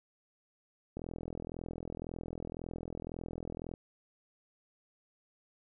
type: click train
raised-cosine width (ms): 2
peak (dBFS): -27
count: 117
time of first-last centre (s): 0.97-3.738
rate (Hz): 41.9
effects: none